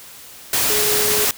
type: tone in noise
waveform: sine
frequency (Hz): 421.6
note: G#4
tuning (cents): +26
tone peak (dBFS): -22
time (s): 0.7-1.25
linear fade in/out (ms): 2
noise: white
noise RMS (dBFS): -18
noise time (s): 0.53-1.31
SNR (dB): -7
effects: white hiss -40 dBFS RMS until 1.37 s